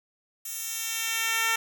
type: tone with high-pass filter sweep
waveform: 10% pulse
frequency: 452.5 Hz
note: A4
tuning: 48 cents sharp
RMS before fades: -29 dBFS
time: 0.45-1.56 s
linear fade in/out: 5 ms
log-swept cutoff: 9000 to 1200 Hz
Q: 0.73
effects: none